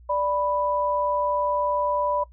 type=tone pair together; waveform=sine; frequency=587.3 / 987.7 Hz; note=D5 / B5; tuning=0 / 0 cents; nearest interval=major sixth; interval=900 cents; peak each=-24 dBFS; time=0.09-2.24 s; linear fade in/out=10 ms; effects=noise-tail reverb RT60 0.1 s tail -19 dB re dry + added 60 Hz sine -46 dBFS peak until 2.32 s